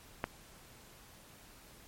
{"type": "click", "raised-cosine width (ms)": 0.5, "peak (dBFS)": -17, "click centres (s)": 0.241, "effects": ["pink hiss -57 dBFS RMS until 1.87 s", "MP3 64 kbps"]}